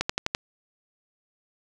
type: click train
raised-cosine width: 0.2 ms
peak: -7 dBFS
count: 5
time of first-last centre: 0.01-0.349 s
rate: 11.8 Hz
effects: none